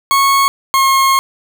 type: tone pair in turn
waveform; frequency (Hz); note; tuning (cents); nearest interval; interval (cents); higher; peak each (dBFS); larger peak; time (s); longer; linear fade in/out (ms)
40% pulse; 1100 / 1078.6; C#6 / C#6; -14 / -48; unison; 34; first; -8; neither; 0.11-0.48 / 0.74-1.19; second; 0
effects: none